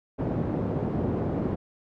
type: band-pass noise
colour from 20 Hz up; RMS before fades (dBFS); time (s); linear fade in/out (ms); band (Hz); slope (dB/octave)
pink; -28; 0.18-1.56; 20; 110 to 470; 12
effects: none